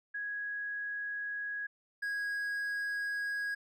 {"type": "tone pair in turn", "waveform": ["sine", "triangle"], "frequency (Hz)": [1661.2, 1650.7], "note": ["G#6", "G#6"], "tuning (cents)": [0, -11], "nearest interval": "unison", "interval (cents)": 11, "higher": "first", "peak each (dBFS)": [-35, -31], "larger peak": "second", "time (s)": [[0.14, 1.67], [2.02, 3.55]], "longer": "neither", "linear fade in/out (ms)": 10, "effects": []}